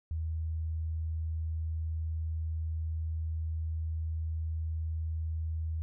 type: tone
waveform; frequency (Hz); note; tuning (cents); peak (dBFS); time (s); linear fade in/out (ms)
sine; 80.1; E2; -49; -31; 0.11-5.82; 0
effects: none